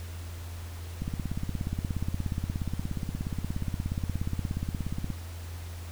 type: click train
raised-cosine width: 5 ms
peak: -18 dBFS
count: 70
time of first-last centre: 1.02-5.103 s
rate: 16.9 Hz
effects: added 85 Hz sine -37 dBFS peak until 5.91 s + pink hiss -48 dBFS RMS until 5.91 s